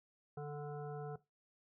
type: harmonic tone with a mistuned harmonic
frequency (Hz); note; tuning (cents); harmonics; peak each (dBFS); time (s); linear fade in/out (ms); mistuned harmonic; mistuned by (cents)
146.83; D3; 0; 1 / 3 / 5 / 7 / 9 / 10; -44 / -45 / -49 / -61 / -57 / -63; 0.37-1.16; 5; 10; -20
effects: noise-tail reverb RT60 0.2 s tail -17 dB re dry